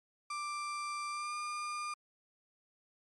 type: tone with pitch glide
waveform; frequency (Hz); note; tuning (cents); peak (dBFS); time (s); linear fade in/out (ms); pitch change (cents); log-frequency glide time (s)
35% pulse; 1179 to 1205.2; D6 to D6; +6 to +44; -35; 0.3-1.94; 5; +38; 1.1-1.34
effects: MP3 48 kbps